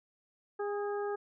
harmonic tone with a mistuned harmonic, 408.5 Hz, G#4, 29 cents flat, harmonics 1 / 2 / 3 / 4, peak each -33 / -40 / -44 / -47 dBFS, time 0.59-1.16 s, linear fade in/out 10 ms, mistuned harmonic 3, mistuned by +28 cents, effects none

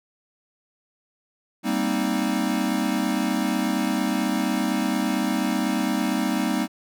square chord, C minor seventh, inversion second, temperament equal with one note detuned, 197.48 / 233.1 / 261.6 / 311.1 Hz, G3 / Bb3 / C4 / Eb4, +13 / 0 / 0 / 0 cents, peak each -28 dBFS, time 1.63-6.68 s, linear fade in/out 50 ms, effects none

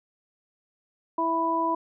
harmonic tone, 329.6 Hz, E4, in tune, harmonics 1 / 2 / 3, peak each -29 / -31 / -24 dBFS, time 1.18-1.75 s, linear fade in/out 5 ms, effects none

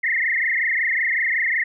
sine tone with frequency modulation, 1975.5 Hz, B6, in tune, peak -18 dBFS, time 0.03-1.64 s, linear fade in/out 10 ms, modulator 25.4 Hz, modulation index 6.6, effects none

